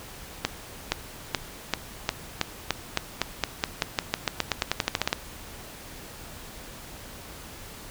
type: accelerating click train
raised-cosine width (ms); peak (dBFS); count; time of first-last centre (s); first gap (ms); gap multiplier
0.2; -5; 25; 0.45-5.129; 470; 0.91
effects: pink hiss -43 dBFS RMS until 7.9 s